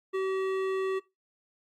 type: tone with hard clipping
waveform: sine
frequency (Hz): 381.6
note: G4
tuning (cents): -47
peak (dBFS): -29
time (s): 0.13-1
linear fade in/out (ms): 20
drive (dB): 13
effects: noise-tail reverb RT60 0.2 s tail -19 dB re dry + Opus 48 kbps